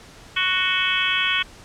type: harmonic tone with a mistuned harmonic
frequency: 370.3 Hz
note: F#4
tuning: 1 cent sharp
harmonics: 3 / 4 / 5 / 6 / 7 / 8 / 9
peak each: -29 / -26 / -29 / -26 / -25 / -26 / -26 dBFS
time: 0.36-1.43 s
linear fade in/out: 10 ms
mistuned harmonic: 8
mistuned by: +53 cents
effects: pink hiss -45 dBFS RMS until 1.64 s + low-pass 8000 Hz 12 dB/octave